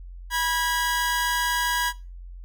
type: tone pair together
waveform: sawtooth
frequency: 975 / 1640.8 Hz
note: B5 / G#6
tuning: -23 / -21 cents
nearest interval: major sixth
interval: 902 cents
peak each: -22 dBFS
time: 0.3-1.93 s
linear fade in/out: 50 ms
effects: noise-tail reverb RT60 0.3 s tail -20 dB re dry + added 44 Hz sine -37 dBFS peak until 2.44 s